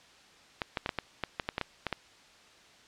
clicks, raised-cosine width 0.3 ms, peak -14 dBFS, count 12, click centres 0.618 / 0.772 / 0.861 / 0.892 / 0.987 / 1.237 / 1.398 / 1.489 / 1.581 / 1.613 / 1.867 / 1.927 s, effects white hiss -57 dBFS RMS until 2.87 s + low-pass 5000 Hz 12 dB/octave

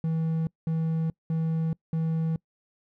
triangle tone bursts, 161.7 Hz, E3, 33 cents flat, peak -22 dBFS, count 4, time 0.04-2.36 s, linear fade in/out 2 ms, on 430 ms, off 200 ms, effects noise-tail reverb RT60 0.1 s tail -24 dB re dry

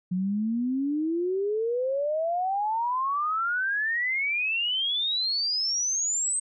sine exponential sweep, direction up, 178.1 to 8372 Hz, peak -24 dBFS, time 0.11-6.4 s, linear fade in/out 10 ms, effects none

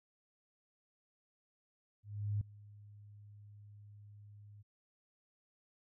sine tone with ADSR envelope, 103.3 Hz, G#2, 9 cents flat, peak -31 dBFS, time 2.03-4.63 s, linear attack 380 ms, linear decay 4 ms, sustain -22 dB, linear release 20 ms, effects none

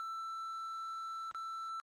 triangle tone with dropouts, 1331 Hz, E6, 16 cents sharp, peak -37 dBFS, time 0-1.8 s, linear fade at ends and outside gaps 0 ms, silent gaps 1.313-1.347 s, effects Opus 24 kbps

